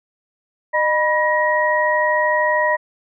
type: tone cluster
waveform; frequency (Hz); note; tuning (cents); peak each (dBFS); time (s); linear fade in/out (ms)
sine; 611 / 978 / 1891; D#5 / B5 / A#6; -32 / -17 / +24; -19; 0.73-2.77; 20
effects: none